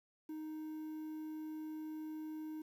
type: tone with quantisation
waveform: triangle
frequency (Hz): 311.1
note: D#4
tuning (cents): 0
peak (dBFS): -40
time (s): 0.29-2.62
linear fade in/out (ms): 5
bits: 11
effects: none